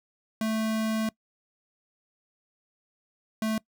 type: tone pair in turn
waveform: square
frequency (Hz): 220 / 219.2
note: A3 / A3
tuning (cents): 0 / -6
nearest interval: unison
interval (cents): 6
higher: first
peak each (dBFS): -26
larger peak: neither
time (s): 0.41-1.09 / 3.42-3.58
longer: first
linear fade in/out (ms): 2
effects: noise-tail reverb RT60 0.1 s tail -23 dB re dry